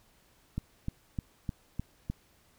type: click train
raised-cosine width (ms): 5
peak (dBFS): -20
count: 6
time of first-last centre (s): 0.58-2.1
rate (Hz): 3.29
effects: pink hiss -65 dBFS RMS until 2.58 s